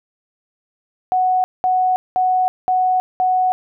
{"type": "tone bursts", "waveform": "sine", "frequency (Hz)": 740, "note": "F#5", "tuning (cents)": 0, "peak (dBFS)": -13, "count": 5, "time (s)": [1.12, 3.52], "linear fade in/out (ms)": 0, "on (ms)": 320, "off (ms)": 200, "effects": []}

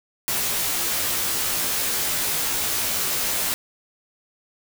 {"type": "noise with comb filter", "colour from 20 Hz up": "white", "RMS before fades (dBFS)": -24, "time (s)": [0.28, 3.54], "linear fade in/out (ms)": 0, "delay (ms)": 16, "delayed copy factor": -1, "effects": []}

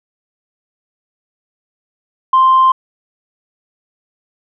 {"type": "tone", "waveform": "sine", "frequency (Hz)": 1046.5, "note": "C6", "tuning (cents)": 0, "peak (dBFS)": -5, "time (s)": [2.33, 2.72], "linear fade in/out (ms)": 5, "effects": ["tanh soft clip ceiling -3 dBFS"]}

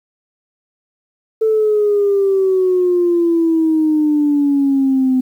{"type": "exponential sweep", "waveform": "sine", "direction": "down", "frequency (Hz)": [443.5, 255.5], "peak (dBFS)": -10, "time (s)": [1.41, 5.21], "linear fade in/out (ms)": 10, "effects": ["tanh soft clip ceiling -6 dBFS", "8-bit"]}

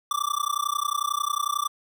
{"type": "tone with amplitude modulation", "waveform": "square", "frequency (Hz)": 1171, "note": "D6", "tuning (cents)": -5, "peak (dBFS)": -21, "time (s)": [0.11, 1.68], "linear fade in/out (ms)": 2, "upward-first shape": "sine", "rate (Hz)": 31.1, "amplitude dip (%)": 100, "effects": []}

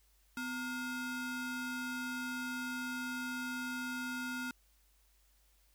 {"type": "ring-modulated tone", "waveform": "square", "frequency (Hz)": 585, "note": "D5", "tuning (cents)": -7, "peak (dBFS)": -35, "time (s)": [0.37, 4.51], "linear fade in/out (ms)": 2, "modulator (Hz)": 837, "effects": ["added 50 Hz sine -68 dBFS peak until 5.74 s", "white hiss -72 dBFS RMS until 5.74 s"]}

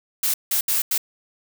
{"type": "noise bursts at uneven times", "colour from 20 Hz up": "blue", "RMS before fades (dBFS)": -21, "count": 4, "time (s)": [[0.23, 0.34], [0.51, 0.61], [0.68, 0.82], [0.91, 0.98]], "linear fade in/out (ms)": 5, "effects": []}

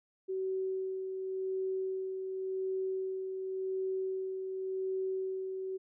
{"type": "tone with tremolo", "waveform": "sine", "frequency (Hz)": 378.9, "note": "F#4", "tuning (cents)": 41, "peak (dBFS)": -31, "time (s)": [0.28, 5.78], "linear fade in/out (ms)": 20, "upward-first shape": "sine", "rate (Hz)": 0.9, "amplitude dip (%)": 40, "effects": []}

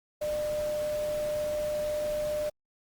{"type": "tone in noise", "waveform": "sine", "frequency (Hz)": 601, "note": "D5", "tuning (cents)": 40, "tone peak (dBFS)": -28, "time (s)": [0.21, 2.5], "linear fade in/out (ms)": 10, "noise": "pink", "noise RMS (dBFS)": -43, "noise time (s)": [0.21, 2.5], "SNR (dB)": 12, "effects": ["Opus 48 kbps"]}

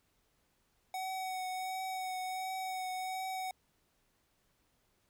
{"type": "tone with vibrato", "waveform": "square", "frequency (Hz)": 749, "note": "F#5", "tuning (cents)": 21, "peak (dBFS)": -37, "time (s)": [0.94, 3.51], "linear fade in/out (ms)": 2, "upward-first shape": "triangle", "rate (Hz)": 1.4, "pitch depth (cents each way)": 20, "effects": ["pink hiss -75 dBFS RMS until 5.09 s"]}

